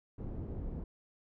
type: low-pass noise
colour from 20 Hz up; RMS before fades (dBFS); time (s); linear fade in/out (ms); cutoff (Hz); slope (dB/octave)
pink; -40; 0.18-0.84; 5; 310; 12
effects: none